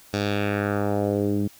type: tone with low-pass filter sweep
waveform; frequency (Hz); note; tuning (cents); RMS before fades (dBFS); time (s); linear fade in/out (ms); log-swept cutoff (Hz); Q
10% pulse; 102.1; G#2; -29; -24; 0.13-1.48; 10; 5400 to 240; 1.8
effects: white hiss -51 dBFS RMS until 1.59 s